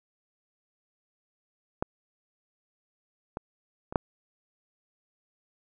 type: clicks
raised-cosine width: 1 ms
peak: -13 / -19 / -23 / -8 dBFS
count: 4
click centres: 1.825 / 3.371 / 3.925 / 3.958 s
effects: none